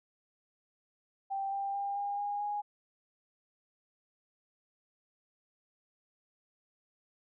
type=tone with pitch steps; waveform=sine; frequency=784 / 792.2 / 800.5 / 808.8 / 817.3 / 825.8 Hz; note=G5 / G5 / G5 / G#5 / G#5 / G#5; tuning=0 / +18 / +36 / -46 / -28 / -10 cents; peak=-32 dBFS; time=1.3-2.62 s; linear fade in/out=20 ms; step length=220 ms; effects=none